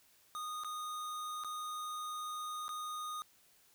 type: tone with dropouts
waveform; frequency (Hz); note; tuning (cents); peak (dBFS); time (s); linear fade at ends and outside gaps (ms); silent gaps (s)
square; 1234; D#6; -15; -40; 0.35-3.22; 0; 0.636-0.646 / 1.437-1.446 / 2.681-2.691
effects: white hiss -67 dBFS RMS until 3.74 s